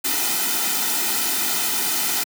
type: noise with comb filter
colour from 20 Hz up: white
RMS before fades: -22 dBFS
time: 0.04-2.24 s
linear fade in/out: 10 ms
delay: 1.8 ms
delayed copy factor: -0.75
effects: high-pass 200 Hz 12 dB/octave